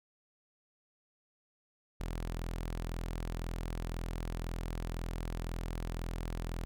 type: tone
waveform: sawtooth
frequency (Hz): 41.95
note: E1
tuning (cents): +31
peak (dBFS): -32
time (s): 2-6.65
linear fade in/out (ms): 0
effects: none